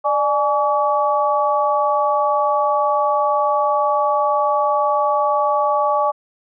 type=tone cluster; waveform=sine; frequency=595 / 841 / 1139 Hz; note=D5 / G#5 / C#6; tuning=+22 / +22 / +47 cents; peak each=-19 dBFS; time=0.04-6.12 s; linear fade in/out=20 ms; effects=none